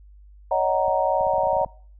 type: chord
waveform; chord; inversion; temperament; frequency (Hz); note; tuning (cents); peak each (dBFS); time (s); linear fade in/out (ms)
sine; D# minor seventh; third; just; 560 / 622.3 / 746.7 / 933.4; C#5 / D#5 / F#5 / A#5; +18 / 0 / +16 / +2; -24; 0.51-1.65; 5
type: clicks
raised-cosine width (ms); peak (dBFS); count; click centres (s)
5; -30; 11; 0.882 / 1.21 / 1.269 / 1.337 / 1.382 / 1.435 / 1.47 / 1.531 / 1.567 / 1.614 / 1.661
effects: noise-tail reverb RT60 0.5 s tail -24 dB re dry + added 50 Hz sine -45 dBFS peak until 1.99 s